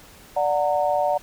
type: chord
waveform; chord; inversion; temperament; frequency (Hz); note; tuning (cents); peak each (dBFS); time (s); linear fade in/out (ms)
sine; D augmented; none; just; 587.3 / 734.2 / 917.7; D5 / F#5 / A#5; 0 / -14 / -27; -22 / -22 / -26; 0.36-1.18; 10
effects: pink hiss -48 dBFS RMS until 1.22 s